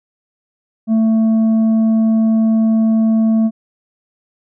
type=tone with tanh clipping; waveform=triangle; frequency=222.3 Hz; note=A3; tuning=18 cents sharp; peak=-11 dBFS; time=0.87-3.51 s; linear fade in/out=50 ms; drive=9 dB; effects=none